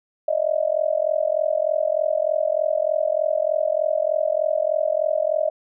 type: tone with amplitude modulation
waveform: sine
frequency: 622.3 Hz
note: D#5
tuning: in tune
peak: -14 dBFS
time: 0.28-5.5 s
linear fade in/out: 5 ms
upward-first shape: sine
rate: 43.3 Hz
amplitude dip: 100%
effects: none